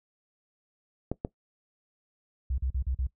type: clicks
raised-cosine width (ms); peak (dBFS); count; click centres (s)
2; -16; 2; 1.116 / 1.249
type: tone bursts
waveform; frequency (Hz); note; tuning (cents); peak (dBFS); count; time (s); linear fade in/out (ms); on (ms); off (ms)
sine; 64.6; C2; -21; -26; 5; 2.5-3.069; 5; 81; 41
effects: noise-tail reverb RT60 0.1 s tail -19 dB re dry